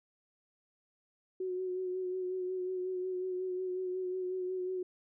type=tone with vibrato; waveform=sine; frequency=368.7 Hz; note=F#4; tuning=6 cents flat; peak=-33 dBFS; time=1.4-4.83 s; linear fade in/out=5 ms; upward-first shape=sine; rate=5.5 Hz; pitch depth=27 cents each way; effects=none